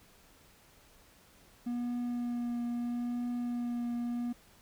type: tone with vibrato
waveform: triangle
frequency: 240.6 Hz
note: B3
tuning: 45 cents flat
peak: -30 dBFS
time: 1.66-4.33 s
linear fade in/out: 10 ms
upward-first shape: triangle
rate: 0.77 Hz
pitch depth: 16 cents each way
effects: pink hiss -61 dBFS RMS until 4.61 s